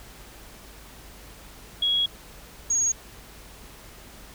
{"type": "tone pair in turn", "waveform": "sine", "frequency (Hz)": [3322, 6606], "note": ["G#7", "G#8"], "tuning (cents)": [0, -10], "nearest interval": "octave", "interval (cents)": 1190, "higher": "second", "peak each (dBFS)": -20, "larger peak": "neither", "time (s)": [[1.82, 2.06], [2.7, 2.92]], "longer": "first", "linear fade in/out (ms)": 5, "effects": ["added 50 Hz sine -50 dBFS peak until 4.34 s", "pink hiss -47 dBFS RMS until 4.34 s"]}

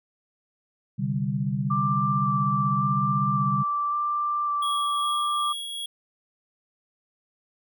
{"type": "chord", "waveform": "sine", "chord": "C suspended second", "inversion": "none", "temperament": "equal", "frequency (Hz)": [130.81, 146.83, 196], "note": ["C3", "D3", "G3"], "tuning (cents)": [0, 0, 0], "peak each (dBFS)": -28, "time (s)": [0.98, 3.64], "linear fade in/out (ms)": 20}
{"type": "tone with vibrato", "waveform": "sine", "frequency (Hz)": 1174.7, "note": "D6", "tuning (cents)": 0, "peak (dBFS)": -23, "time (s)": [1.7, 5.53], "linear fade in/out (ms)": 10, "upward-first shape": "square", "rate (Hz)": 0.9, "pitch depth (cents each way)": 9}
{"type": "tone with tremolo", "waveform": "square", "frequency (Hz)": 3322, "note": "G#7", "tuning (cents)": 0, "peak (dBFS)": -30, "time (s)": [4.62, 5.86], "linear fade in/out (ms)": 5, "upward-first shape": "triangle", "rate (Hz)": 2.6, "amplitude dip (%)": 30}
{"effects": []}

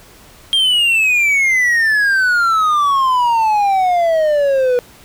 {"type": "exponential sweep", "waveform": "triangle", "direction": "down", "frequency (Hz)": [3227, 485.7], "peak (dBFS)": -9, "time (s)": [0.53, 4.79], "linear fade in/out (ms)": 0, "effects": ["pink hiss -43 dBFS RMS until 5.04 s"]}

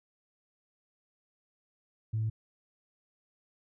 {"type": "tone", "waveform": "sine", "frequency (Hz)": 110, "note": "A2", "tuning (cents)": 0, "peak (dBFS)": -27, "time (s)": [2.13, 2.3], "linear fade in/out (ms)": 10, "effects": ["tanh soft clip ceiling -24 dBFS"]}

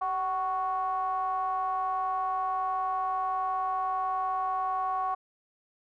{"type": "ring-modulated tone", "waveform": "triangle", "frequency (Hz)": 179.3, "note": "F3", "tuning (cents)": 46, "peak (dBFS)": -22, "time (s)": [0.01, 5.15], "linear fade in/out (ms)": 10, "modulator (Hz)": 932, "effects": []}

